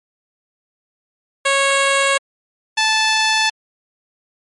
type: tone pair in turn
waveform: 10% pulse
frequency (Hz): 550 / 875.3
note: C#5 / A5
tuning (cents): -14 / -9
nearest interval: minor sixth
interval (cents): 805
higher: second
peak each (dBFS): -5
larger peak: neither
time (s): 1.45-2.18 / 2.77-3.5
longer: neither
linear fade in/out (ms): 10
effects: MP3 48 kbps